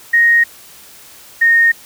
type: tone pair in turn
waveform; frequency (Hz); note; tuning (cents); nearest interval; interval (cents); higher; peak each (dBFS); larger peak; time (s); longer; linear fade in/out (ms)
sine; 1868 / 1848.7; A#6 / A#6; +3 / -15; unison; 18; first; -7; neither; 0.13-0.44 / 1.41-1.72; neither; 10
effects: white hiss -40 dBFS RMS until 1.85 s